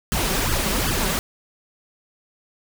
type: noise with flanger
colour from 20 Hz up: pink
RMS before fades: -22 dBFS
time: 0.12-1.19 s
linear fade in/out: 0 ms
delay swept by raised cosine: 0.62 to 5.42 ms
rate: 2.6 Hz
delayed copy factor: +0.95
effects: none